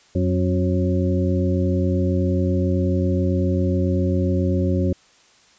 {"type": "harmonic tone with a mistuned harmonic", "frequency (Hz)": 90.9, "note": "F#2", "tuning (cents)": -30, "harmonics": [1, 2, 3, 4, 6], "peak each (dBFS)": [-20, -23, -25, -26, -28], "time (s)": [0.15, 4.93], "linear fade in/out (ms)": 5, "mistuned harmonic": 2, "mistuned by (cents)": 33, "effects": ["white hiss -54 dBFS RMS until 5.58 s", "resampled to 16000 Hz"]}